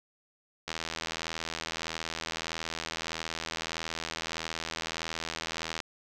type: click train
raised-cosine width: 0.2 ms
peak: -16 dBFS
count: 419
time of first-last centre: 0.68-5.803 s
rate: 81.6 Hz
effects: none